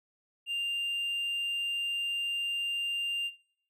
sine tone with hard clipping, 2794 Hz, F7, in tune, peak -31 dBFS, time 0.46-3.31 s, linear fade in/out 50 ms, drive 2 dB, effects noise-tail reverb RT60 0.6 s tail -17 dB re dry

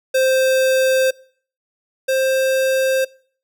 square tone pair in turn, 523.3 / 527.5 Hz, C5 / C5, 0 / +14 cents, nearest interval unison, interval 14 cents, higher second, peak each -14 / -16 dBFS, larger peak first, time 0.14-1.11 / 2.08-3.05 s, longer neither, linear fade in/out 10 ms, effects noise-tail reverb RT60 0.5 s tail -23 dB re dry

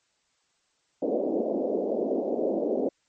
white band-pass noise, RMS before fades -27 dBFS, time 1.02-2.89 s, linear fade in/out 5 ms, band 220 to 620 Hz, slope 48 dB/octave, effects white hiss -71 dBFS RMS until 3.08 s + MP3 32 kbps

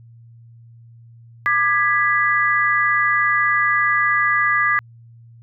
sine chord, G# diminished, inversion second, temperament equal with one note detuned, 1195.9 / 1661.2 / 1975.5 Hz, D6 / G#6 / B6, +31 / 0 / 0 cents, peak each -19 dBFS, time 1.46-4.79 s, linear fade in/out 0 ms, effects added 116 Hz sine -42 dBFS peak until 5.42 s

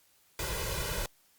pink noise with comb filter, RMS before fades -34 dBFS, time 0.39-1.06 s, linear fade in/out 2 ms, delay 2 ms, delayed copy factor +0.85, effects white hiss -66 dBFS RMS until 1.38 s + Opus 48 kbps

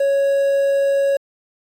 triangle tone with quantisation, 554.4 Hz, C#5, in tune, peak -12 dBFS, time 0-1.17 s, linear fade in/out 5 ms, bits 7, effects AAC 48 kbps

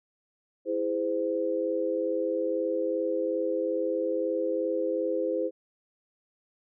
sine chord, E augmented, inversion none, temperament just, 329.6 / 412 / 515 Hz, E4 / G#4 / B#4, 0 / -14 / -28 cents, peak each -31 / -32 / -28 dBFS, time 0.65-5.51 s, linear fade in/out 50 ms, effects none

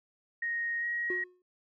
sine tone with pitch glide, 1868 to 1894.1 Hz, A#6 to A#6, +3 to +27 cents, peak -30 dBFS, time 0.42-1.24 s, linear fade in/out 5 ms, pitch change +24 cents, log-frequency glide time 0.8-0.85 s
triangle tone with exponential decay, 362 Hz, F#4, 38 cents flat, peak -29 dBFS, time 1.1-1.42 s, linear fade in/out 2 ms, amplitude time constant 68 ms
effects none

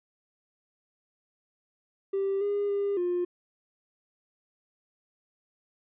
triangle tone with pitch steps, 391.4 / 407 / 402.2 / 354.1 Hz, G4 / G#4 / G4 / F4, -3 / -35 / +44 / +24 cents, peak -22 dBFS, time 2.13-3.25 s, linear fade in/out 10 ms, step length 280 ms, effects tanh soft clip ceiling -22 dBFS + resampled to 8000 Hz

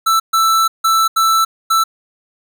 square tone bursts at uneven times, 1324 Hz, E6, 7 cents sharp, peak -11 dBFS, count 5, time 0.06-0.2 / 0.33-0.68 / 0.84-1.08 / 1.16-1.45 / 1.7-1.84 s, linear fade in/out 10 ms, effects none

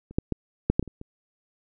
clicks, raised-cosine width 3 ms, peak -30 / -9 / -12 / -6 / -7 / -18 / -26 / -26 dBFS, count 8, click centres 0.11 / 0.185 / 0.323 / 0.7 / 0.795 / 0.827 / 0.877 / 1.014 s, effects none

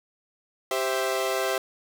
sawtooth chord, C major, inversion second, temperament equal, 392 / 523.3 / 659.3 Hz, G4 / C5 / E5, 0 / 0 / 0 cents, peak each -25 dBFS, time 0.71-1.58 s, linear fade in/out 2 ms, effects none

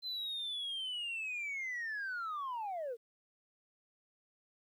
sine linear sweep, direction down, 4098 to 439.9 Hz, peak -35 dBFS, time 0.02-2.97 s, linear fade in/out 50 ms, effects tanh soft clip ceiling -35 dBFS + 12-bit

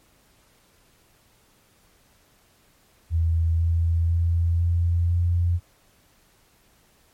sine tone with pitch steps, 82.41 / 83.46 / 84.53 / 85.61 / 86.71 Hz, E2 / E2 / E2 / F2 / F2, 0 / +22 / +44 / -34 / -12 cents, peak -18 dBFS, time 3.1-5.6 s, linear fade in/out 50 ms, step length 500 ms, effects pink hiss -60 dBFS RMS until 7.13 s + MP3 64 kbps

